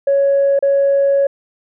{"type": "tone with dropouts", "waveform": "sine", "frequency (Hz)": 556, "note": "C#5", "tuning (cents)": 5, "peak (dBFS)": -9, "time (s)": [0.07, 1.27], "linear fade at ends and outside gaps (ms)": 5, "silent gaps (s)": [0.591, 0.625], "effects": ["tanh soft clip ceiling -7 dBFS"]}